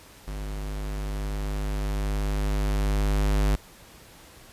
square tone with level ramp, 50.6 Hz, G#1, 44 cents flat, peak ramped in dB -32 to -20 dBFS, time 0.27-3.56 s, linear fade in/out 10 ms, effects pink hiss -50 dBFS RMS until 4.52 s + resampled to 32000 Hz

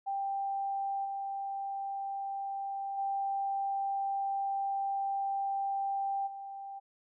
sine tone with level steps, 788 Hz, G5, 9 cents sharp, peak -31 / -34 / -30 / -40 dBFS, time 0.06-6.8 s, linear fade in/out 20 ms, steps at 1.04 / 2.97 / 6.26 s, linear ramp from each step 20 ms, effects none

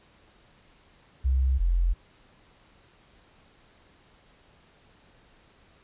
sine tone pair in turn, 65.41 / 43.53 Hz, C2 / F1, 0 / -5 cents, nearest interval perfect fifth, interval 705 cents, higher first, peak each -20 dBFS, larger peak neither, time 1.24-1.59 / 1.59-1.94 s, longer neither, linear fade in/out 20 ms, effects pink hiss -59 dBFS RMS until 5.83 s + resampled to 8000 Hz

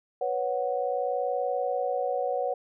sine chord, B suspended second, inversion none, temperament equal, 493.9 / 554.4 / 740 Hz, B4 / C#5 / F#5, 0 / 0 / 0 cents, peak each -30 dBFS, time 0.21-2.54 s, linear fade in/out 5 ms, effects none

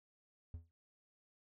triangle tone with exponential decay, 83.4 Hz, E2, 21 cents sharp, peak -38 dBFS, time 0.54-0.71 s, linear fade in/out 0 ms, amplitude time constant 35 ms, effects none

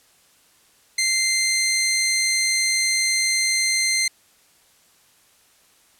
15% pulse tone, 2084 Hz, C7, 7 cents flat, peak -12 dBFS, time 0.98-4.08 s, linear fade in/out 5 ms, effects white hiss -57 dBFS RMS until 5.99 s + low-pass 12000 Hz 12 dB/octave

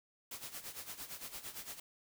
white noise with tremolo, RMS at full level -44 dBFS, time 0.31-1.8 s, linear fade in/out 5 ms, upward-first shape sine, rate 8.8 Hz, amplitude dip 75%, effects none

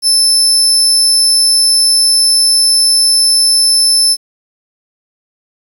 30% pulse tone, 5274 Hz, E8, in tune, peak -3 dBFS, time 0.02-4.17 s, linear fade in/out 50 ms, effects 7-bit

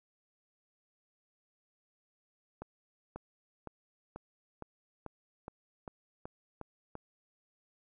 accelerating click train, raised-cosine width 1 ms, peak -28 dBFS, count 11, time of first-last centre 2.62-6.954 s, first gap 540 ms, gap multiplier 0.95, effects none

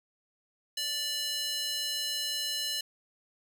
square tone with high-pass filter, 587.3 Hz, D5, in tune, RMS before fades -33 dBFS, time 0.77-2.81 s, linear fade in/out 5 ms, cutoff 3500 Hz, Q 2.3, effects 10-bit

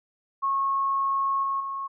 sine tone with level steps, 1093 Hz, C#6, 25 cents flat, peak -22 / -24 / -29 dBFS, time 0.42-1.88 s, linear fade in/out 20 ms, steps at 1.43 / 1.6 s, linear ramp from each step 5 ms, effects none

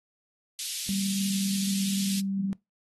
pink high-pass noise, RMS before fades -34 dBFS, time 0.59-2.2 s, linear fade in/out 0 ms, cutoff 3100 Hz, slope 24 dB/octave
sine tone, 195.2 Hz, G3, 7 cents flat, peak -27 dBFS, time 0.89-2.53 s, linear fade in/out 0 ms
effects noise-tail reverb RT60 0.2 s tail -23 dB re dry + AAC 32 kbps

